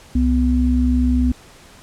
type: tone pair together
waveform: sine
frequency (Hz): 65.82 / 249.3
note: C2 / B3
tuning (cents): +11 / +16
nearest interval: octave + major seventh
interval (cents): 2305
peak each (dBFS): -16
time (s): 0.15-1.32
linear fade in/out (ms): 5
effects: pink hiss -45 dBFS RMS until 1.82 s + low-pass 10000 Hz 12 dB/octave